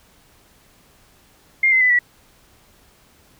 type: tone with pitch steps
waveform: sine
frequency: 2117 / 2058 / 2000 / 1944.7 Hz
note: C7 / C7 / B6 / B6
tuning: +20 / -29 / +21 / -27 cents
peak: -12 dBFS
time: 1.63-1.99 s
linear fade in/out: 5 ms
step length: 90 ms
effects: pink hiss -54 dBFS RMS until 3.39 s